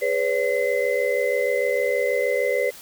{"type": "tone cluster", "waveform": "sine", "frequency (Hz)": [410.9, 498.6, 565, 2045], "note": ["G#4", "B4", "C#5", "C7"], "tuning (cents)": [-18, 16, 33, -40], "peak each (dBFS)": [-27, -23, -24, -27], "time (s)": [0.01, 2.71], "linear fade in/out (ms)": 20, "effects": ["white hiss -43 dBFS RMS until 2.81 s"]}